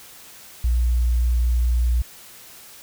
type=tone; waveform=sine; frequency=60 Hz; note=B1; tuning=49 cents flat; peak=-16 dBFS; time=0.64-2.02 s; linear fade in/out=5 ms; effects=white hiss -44 dBFS RMS until 2.82 s